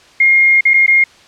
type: tone with dropouts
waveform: sine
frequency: 2134 Hz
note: C7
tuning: 34 cents sharp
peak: -6 dBFS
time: 0.2-1.04 s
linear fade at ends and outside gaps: 5 ms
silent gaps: 0.609-0.652 / 0.736-0.74 / 0.864-0.878 s
effects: white hiss -44 dBFS RMS until 1.27 s + low-pass 5000 Hz 12 dB/octave